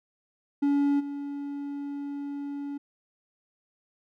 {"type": "tone with level steps", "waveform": "triangle", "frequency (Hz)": 284, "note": "C#4", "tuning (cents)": 42, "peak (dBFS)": [-19, -30], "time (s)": [0.62, 2.78], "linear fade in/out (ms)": 10, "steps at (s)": 0.99, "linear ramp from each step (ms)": 20, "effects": []}